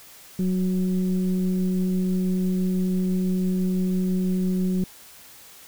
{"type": "tone with frequency modulation", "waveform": "sine", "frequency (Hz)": 185, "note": "F#3", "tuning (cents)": 0, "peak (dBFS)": -20, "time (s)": [0.39, 4.84], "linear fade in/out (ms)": 2, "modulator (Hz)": 182, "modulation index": 0.53, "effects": ["white hiss -47 dBFS RMS until 5.67 s"]}